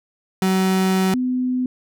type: tone pair in turn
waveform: 35% pulse / sine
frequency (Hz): 188.6 / 252.7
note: F#3 / B3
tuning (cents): +33 / +40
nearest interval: perfect fourth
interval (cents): 507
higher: second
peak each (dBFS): -14 / -18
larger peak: first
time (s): 0.42-1.14 / 1.14-1.66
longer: first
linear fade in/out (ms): 2
effects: none